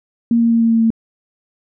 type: tone with pitch steps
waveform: sine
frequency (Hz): 233.1 / 231.6 / 230.2 / 228.7 / 227.3 / 225.8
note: A#3 / A#3 / A#3 / A#3 / A#3 / A3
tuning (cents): 0 / -11 / -22 / -33 / -43 / +45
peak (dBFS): -10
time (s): 0.31-0.904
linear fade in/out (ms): 2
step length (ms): 99
effects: none